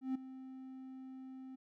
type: tone with ADSR envelope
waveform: triangle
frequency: 261.7 Hz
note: C4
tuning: in tune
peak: -30 dBFS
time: 0.01-1.56 s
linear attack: 140 ms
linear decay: 8 ms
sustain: -15 dB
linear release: 13 ms
effects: none